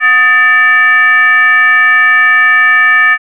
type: tone with frequency modulation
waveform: sine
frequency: 1774 Hz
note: A6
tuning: 14 cents sharp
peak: -4 dBFS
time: 0-3.18 s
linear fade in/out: 50 ms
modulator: 524 Hz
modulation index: 0.79
effects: none